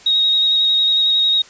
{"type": "tone with vibrato", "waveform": "sine", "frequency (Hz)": 3764, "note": "A#7", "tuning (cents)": 16, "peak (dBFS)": -12, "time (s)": [0.06, 1.42], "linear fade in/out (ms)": 5, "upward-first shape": "square", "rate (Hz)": 11, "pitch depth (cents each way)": 14, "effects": ["white hiss -43 dBFS RMS until 1.49 s", "resampled to 16000 Hz"]}